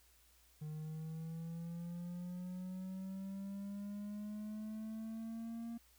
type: linear sweep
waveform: triangle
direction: up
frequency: 152 to 233.1 Hz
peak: -40 dBFS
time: 0.61-5.78 s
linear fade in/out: 10 ms
effects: added 60 Hz sine -70 dBFS peak until 5.98 s + white hiss -69 dBFS RMS until 5.98 s